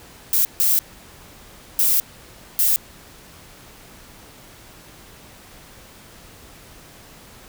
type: noise bursts at uneven times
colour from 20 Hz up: violet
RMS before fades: -17 dBFS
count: 4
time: 0.33-0.45 / 0.6-0.79 / 1.79-2 / 2.59-2.76 s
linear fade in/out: 0 ms
effects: pink hiss -45 dBFS RMS until 7.48 s